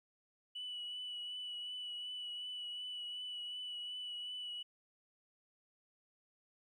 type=tone with vibrato; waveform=sine; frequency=2956 Hz; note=F#7; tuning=2 cents flat; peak=-40 dBFS; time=0.55-4.63 s; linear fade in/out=10 ms; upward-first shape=triangle; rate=2.7 Hz; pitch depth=24 cents each way; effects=tanh soft clip ceiling -38 dBFS + 13-bit